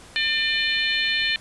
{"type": "harmonic tone", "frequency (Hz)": 599, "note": "D5", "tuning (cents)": 34, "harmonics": [3, 4, 5, 6, 7], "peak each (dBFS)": [-25, -26, -27, -28, -28], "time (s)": [0.16, 1.36], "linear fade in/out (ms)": 0, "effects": ["pink hiss -46 dBFS RMS until 1.4 s", "resampled to 24000 Hz"]}